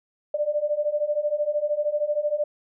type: beating tone pair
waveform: sine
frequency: 586 / 599 Hz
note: D5 / D5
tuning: -4 / +34 cents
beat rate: 13 Hz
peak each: -26 / -24 dBFS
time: 0.34-2.44 s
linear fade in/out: 5 ms
effects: none